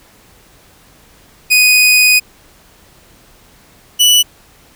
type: tone pair in turn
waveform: sawtooth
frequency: 2489 / 2960 Hz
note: D#7 / F#7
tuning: 0 / 0 cents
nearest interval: minor third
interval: 300 cents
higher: second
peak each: -3 dBFS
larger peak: neither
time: 1.5-2.2 / 3.99-4.23 s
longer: first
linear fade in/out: 20 ms
effects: pink hiss -46 dBFS RMS until 4.75 s